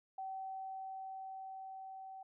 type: tone with level ramp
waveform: sine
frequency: 766 Hz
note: G5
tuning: 40 cents flat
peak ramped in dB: -40 to -47 dBFS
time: 0.18-2.23 s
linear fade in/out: 5 ms
effects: none